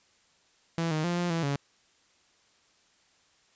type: tone with pitch steps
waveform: sawtooth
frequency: 166.2 / 155.4 / 174.1 / 175.4 / 165.9 / 141 Hz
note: E3 / D#3 / F3 / F3 / E3 / C#3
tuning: +15 / -2 / -5 / +8 / +11 / +30 cents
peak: -23 dBFS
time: 0.78-1.56 s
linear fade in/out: 0 ms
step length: 130 ms
effects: white hiss -65 dBFS RMS until 3.55 s + resampled to 16000 Hz